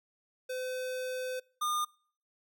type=tone pair in turn; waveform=square; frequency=510 / 1213 Hz; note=C5 / D#6; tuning=-44 / -44 cents; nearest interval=octave + minor third; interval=1500 cents; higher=second; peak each=-35 / -30 dBFS; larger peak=second; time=0.49-1.4 / 1.61-1.85 s; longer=first; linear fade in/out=10 ms; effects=noise-tail reverb RT60 0.5 s tail -25 dB re dry